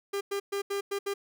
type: tone bursts at uneven times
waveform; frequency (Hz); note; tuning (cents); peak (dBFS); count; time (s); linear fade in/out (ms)
45% pulse; 399.9; G4; +35; -29; 6; 0.13-0.21 / 0.31-0.4 / 0.52-0.62 / 0.7-0.81 / 0.91-0.99 / 1.06-1.14; 10
effects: none